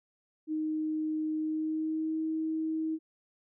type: tone with pitch glide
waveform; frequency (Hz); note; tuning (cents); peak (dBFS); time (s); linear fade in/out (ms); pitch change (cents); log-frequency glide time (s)
sine; 311.1 to 317.6; D#4 to D#4; 0 to +36; -29; 0.47-2.99; 50; +36; 1.37-2.21
effects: none